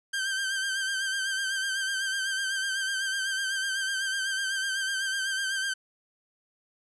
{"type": "tone with vibrato", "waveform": "sawtooth", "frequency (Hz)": 1568, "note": "G6", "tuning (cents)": 0, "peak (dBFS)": -24, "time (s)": [0.13, 5.74], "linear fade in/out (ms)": 10, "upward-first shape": "sine", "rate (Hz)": 8, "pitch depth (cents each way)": 43, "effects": ["resampled to 24000 Hz"]}